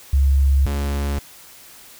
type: tone pair in turn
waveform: sine / 45% pulse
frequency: 68.7 / 70.88 Hz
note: C#2 / C#2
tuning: -15 / +39 cents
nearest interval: minor second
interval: 54 cents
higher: second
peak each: -12 / -20 dBFS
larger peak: first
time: 0.13-0.66 / 0.66-1.19 s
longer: neither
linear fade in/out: 5 ms
effects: white hiss -44 dBFS RMS until 1.99 s